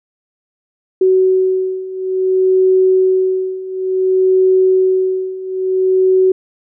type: beating tone pair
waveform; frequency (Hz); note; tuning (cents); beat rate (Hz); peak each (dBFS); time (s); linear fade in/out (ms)
sine; 374.6 / 375.17; F#4 / F#4; +21 / +24; 0.57; -15 / -12; 1.01-6.32; 5
effects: none